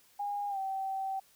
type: tone with pitch glide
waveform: sine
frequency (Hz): 815 to 772.4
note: G#5 to G5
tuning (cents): -33 to -26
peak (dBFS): -32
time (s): 0.19-1.2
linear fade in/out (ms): 10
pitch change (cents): -93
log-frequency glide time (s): 0.49-0.58
effects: white hiss -64 dBFS RMS until 1.35 s